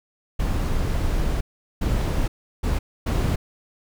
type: noise bursts at uneven times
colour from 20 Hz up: brown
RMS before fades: -22 dBFS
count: 4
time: 0.39-1.41 / 1.81-2.28 / 2.63-2.79 / 3.06-3.36 s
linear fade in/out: 10 ms
effects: none